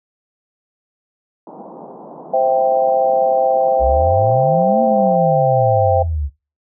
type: band-pass noise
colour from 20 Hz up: white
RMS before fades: -35 dBFS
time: 1.47-5.16 s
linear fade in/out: 2 ms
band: 160 to 910 Hz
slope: 48 dB/octave
type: chord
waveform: sine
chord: C major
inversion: none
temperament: equal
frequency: 523.3 / 659.3 / 784 Hz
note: C5 / E5 / G5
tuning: 0 / 0 / 0 cents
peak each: -16 dBFS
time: 2.33-6.03 s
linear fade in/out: 10 ms
type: exponential two-way sweep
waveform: sine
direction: up then down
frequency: 58.5 to 233.5 to 68.9 Hz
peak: -17 dBFS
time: 3.79-6.3 s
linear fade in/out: 50 ms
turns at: 4.82 s
effects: noise-tail reverb RT60 0.3 s tail -21 dB re dry